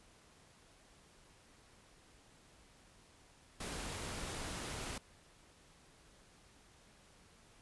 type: noise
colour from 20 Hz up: pink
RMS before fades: -43 dBFS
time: 3.6-4.98 s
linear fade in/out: 5 ms
effects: pink hiss -64 dBFS RMS until 7.61 s + resampled to 24000 Hz